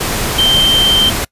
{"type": "tone in noise", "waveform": "sine", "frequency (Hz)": 3132, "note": "G7", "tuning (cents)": -2, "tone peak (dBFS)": -8, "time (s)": [0.38, 1.1], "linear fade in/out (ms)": 10, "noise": "pink", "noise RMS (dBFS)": -17, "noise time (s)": [0, 1.25], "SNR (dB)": 6, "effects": ["noise-tail reverb RT60 0.1 s tail -24 dB re dry", "resampled to 32000 Hz"]}